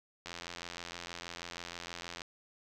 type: click train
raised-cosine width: 0.2 ms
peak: -24 dBFS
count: 170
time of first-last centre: 0.26-2.218 s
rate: 86.3 Hz
effects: none